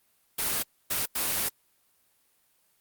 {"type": "noise bursts at uneven times", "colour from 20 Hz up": "white", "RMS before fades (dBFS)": -28, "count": 3, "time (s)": [[0.38, 0.63], [0.9, 1.06], [1.15, 1.49]], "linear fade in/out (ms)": 10, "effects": ["white hiss -68 dBFS RMS until 2.8 s", "Opus 32 kbps"]}